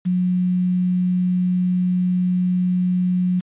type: tone with quantisation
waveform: sine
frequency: 181.1 Hz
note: F#3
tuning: 37 cents flat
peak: -16 dBFS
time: 0.05-3.41 s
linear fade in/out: 20 ms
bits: 7
effects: resampled to 8000 Hz